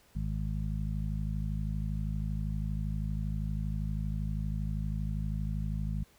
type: harmonic tone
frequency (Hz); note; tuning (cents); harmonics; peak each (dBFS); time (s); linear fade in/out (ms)
52.6; G#1; +23; 1 / 2 / 3 / 4; -33 / -38 / -36 / -41; 0.15-6.04; 10
effects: pink hiss -63 dBFS RMS until 6.18 s